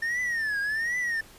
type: tone with vibrato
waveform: triangle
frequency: 1800 Hz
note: A6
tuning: 39 cents sharp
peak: -24 dBFS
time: 0.02-1.21 s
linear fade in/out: 5 ms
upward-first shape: triangle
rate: 1.3 Hz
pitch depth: 190 cents each way
effects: pink hiss -51 dBFS RMS until 1.38 s + resampled to 32000 Hz